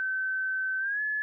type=tone with pitch glide; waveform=sine; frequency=1535 to 1713.1 Hz; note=G6 to A6; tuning=-37 to -47 cents; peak=-27 dBFS; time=0-1.22 s; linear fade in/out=0 ms; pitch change=+190 cents; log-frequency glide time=0.79-1.01 s; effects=none